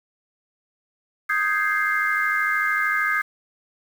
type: chord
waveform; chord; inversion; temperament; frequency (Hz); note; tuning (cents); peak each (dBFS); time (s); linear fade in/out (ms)
sine; Ab major seventh; second; equal; 1244.5 / 1568 / 1661.2 / 2093; Eb6 / G6 / Ab6 / C7; 0 / 0 / 0 / 0; -25; 1.29-3.22; 10
effects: 7-bit